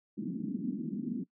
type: band-pass noise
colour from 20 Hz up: white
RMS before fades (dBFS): -36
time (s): 0.17-1.24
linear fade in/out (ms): 10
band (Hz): 170 to 290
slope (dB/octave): 48
effects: noise-tail reverb RT60 0.1 s tail -19 dB re dry